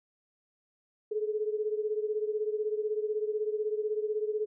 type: beating tone pair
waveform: sine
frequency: 423.1 / 439.1 Hz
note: G#4 / A4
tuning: +32 / -4 cents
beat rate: 16 Hz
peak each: -30 / -34 dBFS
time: 1.11-4.46 s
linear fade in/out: 10 ms
effects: none